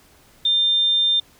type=tone; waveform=sine; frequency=3600 Hz; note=A7; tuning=39 cents sharp; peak=-15 dBFS; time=0.45-1.2 s; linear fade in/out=5 ms; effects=pink hiss -53 dBFS RMS until 1.39 s